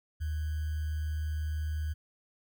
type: tone with sample-and-hold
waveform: sine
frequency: 77 Hz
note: D#2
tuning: 17 cents flat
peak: -30 dBFS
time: 0.2-1.94 s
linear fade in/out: 20 ms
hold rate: 1575 Hz
effects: none